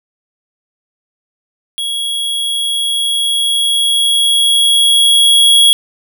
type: tone with level ramp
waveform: square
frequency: 3322 Hz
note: G#7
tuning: in tune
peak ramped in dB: -17 to -5 dBFS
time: 1.78-5.73 s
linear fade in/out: 0 ms
effects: none